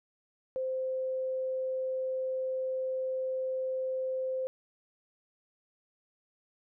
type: tone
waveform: sine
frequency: 520 Hz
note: C5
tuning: 11 cents flat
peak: -30 dBFS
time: 0.56-4.47 s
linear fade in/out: 0 ms
effects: none